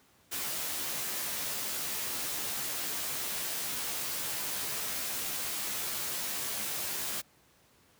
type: noise with comb filter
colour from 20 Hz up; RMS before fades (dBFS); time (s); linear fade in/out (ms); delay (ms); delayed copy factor
white; -35; 0.31-7.22; 20; 14; +0.75
effects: pink hiss -64 dBFS RMS until 7.99 s + high-pass 80 Hz 12 dB/octave